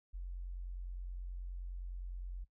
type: tone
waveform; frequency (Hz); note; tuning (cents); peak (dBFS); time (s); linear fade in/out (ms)
sine; 44.8; F1; +45; -40; 0.13-2.45; 20
effects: noise-tail reverb RT60 0.1 s tail -20 dB re dry